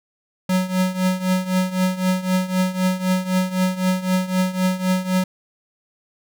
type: tone with tremolo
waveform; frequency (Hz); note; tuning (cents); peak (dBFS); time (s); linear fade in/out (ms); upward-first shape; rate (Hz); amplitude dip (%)
square; 185.1; F#3; +1; -15; 0.49-5.24; 5; triangle; 3.9; 85
effects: none